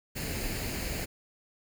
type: noise with comb filter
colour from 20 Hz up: pink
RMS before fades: -34 dBFS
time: 0.15-1.06 s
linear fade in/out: 20 ms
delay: 0.43 ms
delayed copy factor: +0.55
effects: none